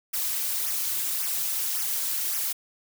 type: noise with flanger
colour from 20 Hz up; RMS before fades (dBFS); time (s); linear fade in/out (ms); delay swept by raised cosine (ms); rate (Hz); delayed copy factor
blue; -28; 0.13-2.53; 10; 0.24 to 4.94; 1.8; -0.75
effects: none